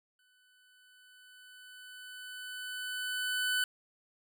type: tone with exponential growth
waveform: 25% pulse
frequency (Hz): 1500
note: F#6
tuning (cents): +23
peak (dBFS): -24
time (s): 0.19-3.64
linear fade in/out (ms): 2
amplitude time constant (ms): 750
effects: none